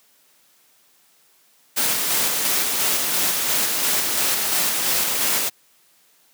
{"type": "noise with tremolo", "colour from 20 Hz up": "white", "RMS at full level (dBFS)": -20, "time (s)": [1.76, 5.5], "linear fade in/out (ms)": 20, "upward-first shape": "square", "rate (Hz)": 2.9, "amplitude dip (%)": 25, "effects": ["white hiss -58 dBFS RMS until 6.33 s", "high-pass 150 Hz 12 dB/octave"]}